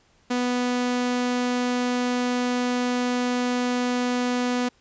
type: tone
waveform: sawtooth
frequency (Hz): 246.9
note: B3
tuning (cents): 0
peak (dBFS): -18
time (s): 0.3-4.69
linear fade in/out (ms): 10
effects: pink hiss -61 dBFS RMS until 4.8 s + resampled to 16000 Hz